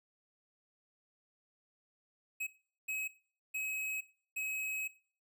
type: tone bursts at uneven times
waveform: square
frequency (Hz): 2554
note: D#7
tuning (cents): +45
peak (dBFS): -36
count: 4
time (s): 2.4-2.47 / 2.88-3.08 / 3.54-4.01 / 4.36-4.88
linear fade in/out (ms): 10
effects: noise-tail reverb RT60 0.4 s tail -18 dB re dry